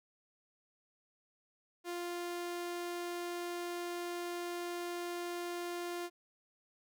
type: tone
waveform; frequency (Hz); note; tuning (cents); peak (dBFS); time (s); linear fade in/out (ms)
sawtooth; 349.2; F4; 0; -34; 1.84-6.1; 50
effects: none